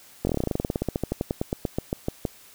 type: slowing click train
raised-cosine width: 2 ms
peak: -11 dBFS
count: 29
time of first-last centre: 0.25-2.252 s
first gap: 21 ms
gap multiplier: 1.08
effects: white hiss -51 dBFS RMS until 2.54 s